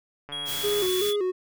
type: click train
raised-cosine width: 0.5 ms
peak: -26 dBFS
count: 83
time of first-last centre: 0.29-0.859 s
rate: 144 Hz
type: tone with pitch glide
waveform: triangle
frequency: 3300 to 3420 Hz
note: G#7 to A7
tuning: -12 to -50 cents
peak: -29 dBFS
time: 0.32-1.16 s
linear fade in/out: 5 ms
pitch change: +62 cents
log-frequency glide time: 0.43-0.89 s
type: band-stop noise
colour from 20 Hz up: white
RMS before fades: -33 dBFS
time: 0.45-1.14 s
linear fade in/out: 50 ms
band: 440 to 1300 Hz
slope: 96 dB/octave
type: tone with vibrato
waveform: triangle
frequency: 390 Hz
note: G4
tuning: 9 cents flat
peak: -21 dBFS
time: 0.63-1.32 s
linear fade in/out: 20 ms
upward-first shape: square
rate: 2.6 Hz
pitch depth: 99 cents each way
effects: none